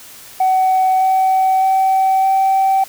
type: tone with pitch steps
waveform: sine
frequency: 753 / 759.1 / 765.3 / 771.5 Hz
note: F#5 / F#5 / G5 / G5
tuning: +30 / +44 / -42 / -28 cents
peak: -9 dBFS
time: 0.4-2.84 s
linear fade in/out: 5 ms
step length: 610 ms
effects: tanh soft clip ceiling -8 dBFS + white hiss -38 dBFS RMS until 2.88 s